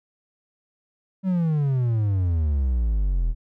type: exponential sweep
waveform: triangle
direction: down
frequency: 193.9 to 38.89 Hz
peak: -17 dBFS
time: 1.23-3.35 s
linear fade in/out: 50 ms
effects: none